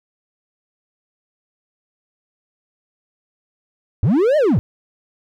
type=linear two-way sweep; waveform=triangle; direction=up then down; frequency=78.3 to 634 to 78.3 Hz; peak=-10 dBFS; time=4.03-4.59 s; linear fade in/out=0 ms; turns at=4.37 s; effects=none